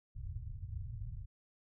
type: low-pass noise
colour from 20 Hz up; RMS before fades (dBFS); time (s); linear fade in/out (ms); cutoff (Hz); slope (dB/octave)
white; -43; 0.15-1.26; 10; 120; 48
effects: none